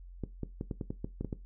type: clicks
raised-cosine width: 3 ms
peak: -22 dBFS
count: 10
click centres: 0.237 / 0.433 / 0.611 / 0.712 / 0.812 / 0.905 / 1.045 / 1.21 / 1.247 / 1.328 s
effects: noise-tail reverb RT60 0.2 s tail -17 dB re dry + added 44 Hz sine -46 dBFS peak until 1.45 s